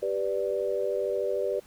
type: chord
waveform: sine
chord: G major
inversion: none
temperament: equal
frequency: 392 / 493.9 / 587.3 Hz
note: G4 / B4 / D5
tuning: 0 / 0 / 0 cents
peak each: -30 dBFS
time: 0.02-1.6 s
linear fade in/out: 10 ms
effects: pink hiss -56 dBFS RMS until 1.66 s